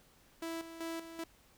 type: tone with tremolo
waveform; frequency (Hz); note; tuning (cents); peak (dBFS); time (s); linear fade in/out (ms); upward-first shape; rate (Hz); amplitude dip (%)
sawtooth; 329.6; E4; 0; -34; 0.42-1.24; 5; square; 2.6; 65
effects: pink hiss -65 dBFS RMS until 1.57 s